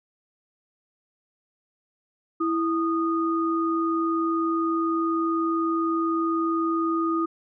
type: tone pair together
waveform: sine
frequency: 329.6 / 1233.7 Hz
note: E4 / D#6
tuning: 0 / -15 cents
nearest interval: octave + major seventh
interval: 2285 cents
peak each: -23 / -26 dBFS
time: 2.4-7.26 s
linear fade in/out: 10 ms
effects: none